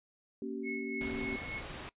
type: chord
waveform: sine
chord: G diminished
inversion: first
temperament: equal with one note detuned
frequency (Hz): 233.1 / 277.2 / 383.9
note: Bb3 / Db4 / G4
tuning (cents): 0 / 0 / -36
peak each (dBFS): -40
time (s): 0.42-1.36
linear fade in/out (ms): 2
type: tone with tremolo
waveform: sine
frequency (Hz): 2188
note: C#7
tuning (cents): -23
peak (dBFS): -37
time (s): 0.63-1.62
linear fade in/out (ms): 50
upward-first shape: sine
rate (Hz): 3.4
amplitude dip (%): 55
type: noise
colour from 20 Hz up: pink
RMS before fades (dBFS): -43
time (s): 1.01-1.89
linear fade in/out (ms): 0
effects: noise-tail reverb RT60 0.1 s tail -21 dB re dry + resampled to 8000 Hz